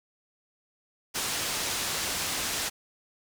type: low-pass noise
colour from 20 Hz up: white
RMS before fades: -31 dBFS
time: 1.14-2.7 s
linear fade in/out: 20 ms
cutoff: 8100 Hz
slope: 12 dB/octave
effects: none